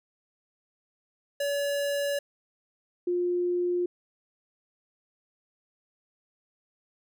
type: tone pair in turn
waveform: square / sine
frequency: 569 / 354.1 Hz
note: C#5 / F4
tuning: +45 / +24 cents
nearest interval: minor sixth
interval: 821 cents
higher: first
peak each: -27 / -24 dBFS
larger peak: second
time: 1.4-2.19 / 3.07-3.86 s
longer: neither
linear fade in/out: 5 ms
effects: none